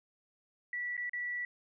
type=tone with dropouts; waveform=sine; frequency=1953 Hz; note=B6; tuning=20 cents flat; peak=-34 dBFS; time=0.73-1.45 s; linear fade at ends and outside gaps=2 ms; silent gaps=0.968-0.977 / 1.095-1.133 s; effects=none